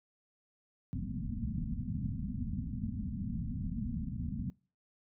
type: low-pass noise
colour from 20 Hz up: white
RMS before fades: -37 dBFS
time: 0.93-4.5 s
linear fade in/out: 0 ms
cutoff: 250 Hz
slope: 96 dB/octave
effects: noise-tail reverb RT60 0.4 s tail -25 dB re dry